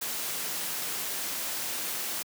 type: noise with amplitude modulation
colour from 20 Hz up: white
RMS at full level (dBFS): -32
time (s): 0.01-2.23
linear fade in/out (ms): 10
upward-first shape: sine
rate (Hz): 245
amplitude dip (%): 25
effects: high-pass 150 Hz 12 dB/octave